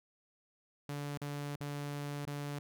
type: tone with dropouts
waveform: sawtooth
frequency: 144.4 Hz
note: D3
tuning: 29 cents flat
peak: -34 dBFS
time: 0.89-2.59 s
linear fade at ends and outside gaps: 2 ms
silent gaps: 1.175-1.216 / 1.558-1.607 / 2.252-2.272 s
effects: none